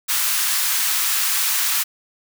white high-pass noise, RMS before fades -20 dBFS, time 0.08-1.84 s, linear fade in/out 20 ms, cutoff 990 Hz, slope 24 dB/octave, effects none

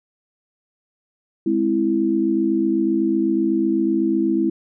sine chord, Ab augmented, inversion none, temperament equal, 207.7 / 261.6 / 329.6 Hz, Ab3 / C4 / E4, 0 / 0 / 0 cents, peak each -23 / -23 / -18 dBFS, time 1.46-4.5 s, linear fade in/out 5 ms, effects none

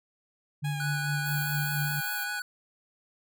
sine tone with tremolo, 146.3 Hz, D3, 6 cents flat, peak -27 dBFS, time 0.62-2.01 s, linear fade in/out 20 ms, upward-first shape sine, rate 4.4 Hz, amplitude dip 45%
15% pulse tone with vibrato, 820 Hz, G#5, 22 cents flat, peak -30 dBFS, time 0.64-2.4 s, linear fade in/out 10 ms, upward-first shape sine, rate 4.9 Hz, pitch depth 22 cents each way
square tone, 1480 Hz, F#6, in tune, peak -33 dBFS, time 0.8-2.42 s, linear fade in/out 2 ms
pink high-pass noise, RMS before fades -38 dBFS, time 1.25-2.25 s, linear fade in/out 20 ms, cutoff 11000 Hz, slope 96 dB/octave
effects none

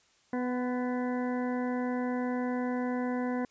harmonic tone with a mistuned harmonic, 248.6 Hz, B3, 12 cents sharp, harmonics 1 / 2 / 3 / 4 / 6 / 7 / 8, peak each -30 / -36 / -40 / -42 / -46 / -47 / -48 dBFS, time 0.33-3.45 s, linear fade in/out 2 ms, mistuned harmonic 4, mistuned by +22 cents, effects white hiss -66 dBFS RMS until 3.5 s + resampled to 16000 Hz

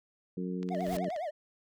harmonic tone, 91.2 Hz, F#2, 24 cents flat, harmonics 2 / 3 / 4 / 5, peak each -34 / -40 / -41 / -43 dBFS, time 0.37-1.09 s, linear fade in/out 5 ms
click train, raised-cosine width 0.2 ms, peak -30 dBFS, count 10, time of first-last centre 0.63-1.163 s, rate 16.9 Hz
pink noise with exponential growth, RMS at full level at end -38 dBFS, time 0.66-0.97 s, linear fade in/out 2 ms, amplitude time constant 67 ms
triangle tone with vibrato, 659.3 Hz, E5, in tune, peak -31 dBFS, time 0.7-1.31 s, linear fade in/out 20 ms, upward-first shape triangle, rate 9.8 Hz, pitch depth 240 cents each way
effects none

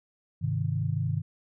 sine chord, Ab major, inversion none, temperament equal with one note detuned, 102.1 / 130.81 / 155.56 Hz, Ab2 / C3 / Eb3, -29 / 0 / 0 cents, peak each -30 dBFS, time 0.41-1.22 s, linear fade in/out 20 ms, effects none

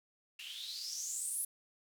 blue noise with band-pass filter sweep, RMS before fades -41 dBFS, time 0.39-1.45 s, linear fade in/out 5 ms, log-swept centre 2700 to 11000 Hz, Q 8.1, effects none

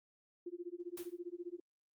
sine tone with tremolo, 350 Hz, F4, 4 cents sharp, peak -39 dBFS, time 0.46-1.6 s, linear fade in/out 5 ms, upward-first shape sine, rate 15 Hz, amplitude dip 100%
white noise with exponential decay, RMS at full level -45 dBFS, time 0.97-1.19 s, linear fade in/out 5 ms, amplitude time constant 47 ms
effects Opus 48 kbps

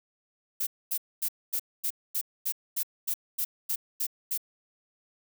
violet noise bursts, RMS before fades -29 dBFS, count 13, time 0.6-4.377 s, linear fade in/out 10 ms, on 69 ms, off 240 ms, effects none

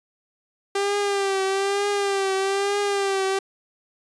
sawtooth tone with vibrato, 395.5 Hz, G4, 15 cents sharp, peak -17 dBFS, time 0.75-3.39 s, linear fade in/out 5 ms, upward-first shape triangle, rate 1.1 Hz, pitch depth 58 cents each way, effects resampled to 22050 Hz

